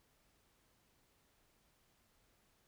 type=silence; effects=pink hiss -74 dBFS RMS until 2.67 s